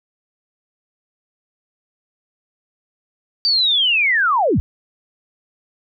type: linear sweep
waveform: sine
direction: down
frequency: 4672 to 42.69 Hz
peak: -13 dBFS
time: 3.45-4.6 s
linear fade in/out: 0 ms
effects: none